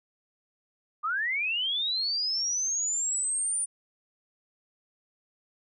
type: linear sweep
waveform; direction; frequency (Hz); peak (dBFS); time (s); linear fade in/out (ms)
sine; up; 1174.7 to 9397; -26; 1.03-3.66; 20
effects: none

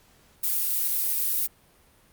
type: noise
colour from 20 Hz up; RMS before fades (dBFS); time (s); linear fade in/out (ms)
violet; -25; 0.43-1.47; 10
effects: pink hiss -59 dBFS RMS until 2.12 s + Opus 48 kbps

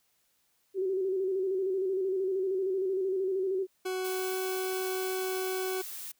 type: tone with vibrato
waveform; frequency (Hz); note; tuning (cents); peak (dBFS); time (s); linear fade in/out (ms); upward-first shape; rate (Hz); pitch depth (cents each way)
sine; 380; F#4; +46; -27; 0.74-3.67; 50; square; 13; 44
type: tone with pitch glide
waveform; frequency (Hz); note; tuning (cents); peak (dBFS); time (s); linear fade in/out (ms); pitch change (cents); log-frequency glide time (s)
40% pulse; 372.4 to 374.8; F#4 to F#4; +11 to +22; -30; 3.85-5.82; 10; +11; 3.99-4.39
type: noise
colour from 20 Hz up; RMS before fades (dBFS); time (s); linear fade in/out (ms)
blue; -41; 4.04-6.12; 10
effects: white hiss -72 dBFS RMS until 6.19 s

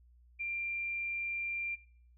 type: tone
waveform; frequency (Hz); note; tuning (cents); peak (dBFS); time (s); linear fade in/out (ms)
sine; 2377; D7; +20; -34; 0.39-1.76; 20
effects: noise-tail reverb RT60 0.5 s tail -17 dB re dry + added 60 Hz sine -59 dBFS peak until 2.17 s

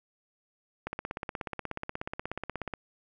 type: click train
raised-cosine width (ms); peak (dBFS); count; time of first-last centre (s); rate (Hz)
0.5; -19; 32; 0.87-2.737; 16.6
effects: none

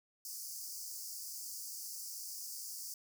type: high-pass noise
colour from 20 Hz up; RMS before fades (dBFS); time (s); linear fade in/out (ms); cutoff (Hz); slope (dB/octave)
pink; -45; 0.25-2.94; 2; 4700; 96
effects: none

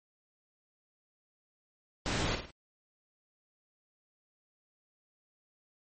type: noise with echo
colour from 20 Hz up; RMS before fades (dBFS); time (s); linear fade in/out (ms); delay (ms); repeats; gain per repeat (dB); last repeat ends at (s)
pink; -32; 2.06-2.35; 0; 52; 3; -7; 2.506
effects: low-pass 7000 Hz 12 dB/octave + MP3 32 kbps

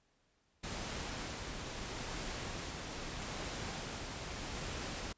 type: noise with tremolo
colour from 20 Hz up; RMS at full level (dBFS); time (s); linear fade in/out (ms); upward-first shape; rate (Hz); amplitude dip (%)
pink; -41; 0.63-5.13; 10; sine; 0.78; 25
effects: pink hiss -75 dBFS RMS until 5.17 s + resampled to 16000 Hz

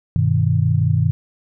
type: chord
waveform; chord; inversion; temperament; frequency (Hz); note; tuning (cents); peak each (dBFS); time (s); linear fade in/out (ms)
sine; G augmented; none; equal; 98 / 123.47 / 155.56; G2 / B2 / D#3; 0 / 0 / 0; -18; 0.16-1.11; 0
effects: none

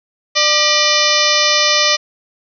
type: harmonic tone with a mistuned harmonic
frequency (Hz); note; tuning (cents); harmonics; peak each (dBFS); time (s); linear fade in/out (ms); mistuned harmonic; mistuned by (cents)
596; D5; +25; 1 / 2 / 3 / 4 / 5 / 6 / 7 / 8 / 9 / 10; -20 / -20 / -20 / -20 / -20 / -20 / -20 / -20 / -20 / -20; 0.35-1.97; 20; 3; +130
effects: none

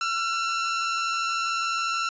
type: tone pair together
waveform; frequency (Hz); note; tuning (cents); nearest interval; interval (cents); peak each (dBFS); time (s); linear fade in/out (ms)
sawtooth; 1346.9 / 1427; E6 / F6; +37 / +37; minor second; 100; -21 / -32; 0.01-2.09; 2
effects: resampled to 16000 Hz

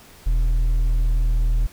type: tone with hard clipping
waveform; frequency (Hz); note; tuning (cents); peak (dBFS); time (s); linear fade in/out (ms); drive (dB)
sine; 40.09; E1; -47; -17; 0.26-1.67; 10; 4
effects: pink hiss -47 dBFS RMS until 1.72 s

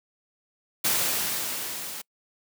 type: noise with level ramp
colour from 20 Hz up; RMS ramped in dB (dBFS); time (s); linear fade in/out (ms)
white; -23 to -37; 0.84-2.02; 10
effects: noise-tail reverb RT60 0.1 s tail -26 dB re dry + high-pass 100 Hz 12 dB/octave

